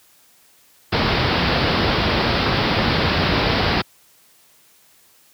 pink low-pass noise, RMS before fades -18 dBFS, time 0.92-3.82 s, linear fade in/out 10 ms, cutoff 5100 Hz, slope 96 dB/octave, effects white hiss -54 dBFS RMS until 5.33 s + high-pass 60 Hz 12 dB/octave

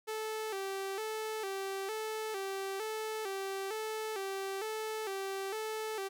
sawtooth tone with vibrato, 411.7 Hz, G#4, 15 cents flat, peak -32 dBFS, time 0.07-6.09 s, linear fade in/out 20 ms, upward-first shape square, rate 1.1 Hz, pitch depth 100 cents each way, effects none

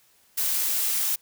blue noise, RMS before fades -25 dBFS, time 0.37-1.16 s, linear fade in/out 10 ms, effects white hiss -61 dBFS RMS until 1.21 s

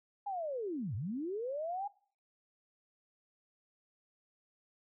sine linear two-way sweep, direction down then up, 830.6 to 90.8 to 830.6 Hz, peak -35 dBFS, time 0.26-1.88 s, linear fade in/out 10 ms, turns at 0.95 s, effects noise-tail reverb RT60 0.5 s tail -23 dB re dry

